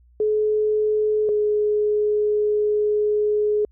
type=tone pair in turn; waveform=sine; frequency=426.8 / 420.4 Hz; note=G#4 / G#4; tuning=+47 / +21 cents; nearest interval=unison; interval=26 cents; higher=first; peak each=-17 dBFS; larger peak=neither; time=0.2-1.29 / 1.29-3.65 s; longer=second; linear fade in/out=2 ms; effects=added 60 Hz sine -51 dBFS peak until 3.71 s